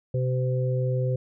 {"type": "harmonic tone", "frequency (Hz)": 127.9, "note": "C3", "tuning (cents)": -39, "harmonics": [1, 3, 4], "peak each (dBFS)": [-23, -34, -30], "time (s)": [0.14, 1.16], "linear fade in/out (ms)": 5, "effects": []}